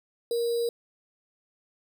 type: tone with sample-and-hold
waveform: sine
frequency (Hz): 470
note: A#4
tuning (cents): +14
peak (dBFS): -24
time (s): 0.31-0.69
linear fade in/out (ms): 2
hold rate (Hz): 4410
effects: none